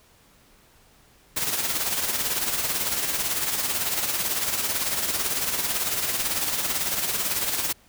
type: noise with tremolo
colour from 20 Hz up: white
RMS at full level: -24 dBFS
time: 1.36-7.73 s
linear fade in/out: 10 ms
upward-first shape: sine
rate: 18 Hz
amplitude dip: 50%
effects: pink hiss -57 dBFS RMS until 7.88 s